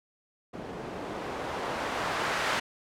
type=noise with low-pass filter sweep; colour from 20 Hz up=blue; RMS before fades=-33 dBFS; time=0.53-2.6 s; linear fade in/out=10 ms; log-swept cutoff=370 to 1500 Hz; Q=0.72; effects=none